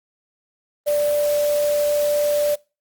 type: tone in noise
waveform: sine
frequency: 587.3 Hz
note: D5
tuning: in tune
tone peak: -16 dBFS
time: 0.86-2.56 s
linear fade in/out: 20 ms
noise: white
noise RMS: -32 dBFS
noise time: 0.86-2.56 s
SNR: +13 dB
effects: noise-tail reverb RT60 0.3 s tail -23 dB re dry + Opus 32 kbps